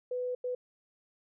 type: tone bursts at uneven times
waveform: sine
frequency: 498 Hz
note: B4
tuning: 14 cents sharp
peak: -31 dBFS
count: 2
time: 0.11-0.35 / 0.44-0.55 s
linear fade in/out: 5 ms
effects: none